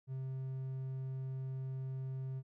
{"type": "tone", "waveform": "triangle", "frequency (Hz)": 132, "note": "C3", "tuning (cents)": 16, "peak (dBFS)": -36, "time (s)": [0.07, 2.43], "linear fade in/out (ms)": 50, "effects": []}